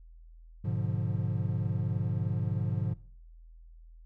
triangle chord, G# diminished seventh, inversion none, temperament equal with one note detuned, 103.83 / 123.47 / 146.83 / 176.24 Hz, G#2 / B2 / D3 / F3, 0 / 0 / 0 / +16 cents, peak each -30 / -32 / -33 / -34 dBFS, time 0.64-2.94 s, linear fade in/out 10 ms, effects noise-tail reverb RT60 0.5 s tail -21 dB re dry + added 41 Hz sine -49 dBFS peak until 4.05 s

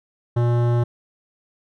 sine tone with hard clipping, 119.6 Hz, A#2, 45 cents sharp, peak -18 dBFS, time 0.36-0.84 s, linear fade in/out 10 ms, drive 16 dB, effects none

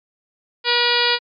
harmonic tone, 481.2 Hz, B4, 45 cents flat, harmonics 1 / 2 / 3 / 4 / 5 / 6 / 7 / 8 / 9 / 10, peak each -24 / -24 / -24 / -24 / -24 / -24 / -24 / -24 / -24 / -24 dBFS, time 0.64-1.19 s, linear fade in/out 50 ms, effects MP3 64 kbps

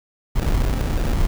brown noise with sample-and-hold, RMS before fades -19 dBFS, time 0.35-1.27 s, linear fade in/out 10 ms, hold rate 1050 Hz, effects none

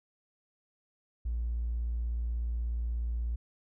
triangle tone, 58.27 Hz, A#1, in tune, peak -26 dBFS, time 1.25-3.36 s, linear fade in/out 10 ms, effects tanh soft clip ceiling -27 dBFS

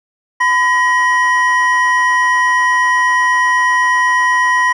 triangle tone pair together, 1008.1 / 1900 Hz, B5 / A#6, +35 / +33 cents, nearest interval major seventh, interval 1098 cents, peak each -11 dBFS, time 0.4-4.73 s, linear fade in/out 10 ms, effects resampled to 22050 Hz

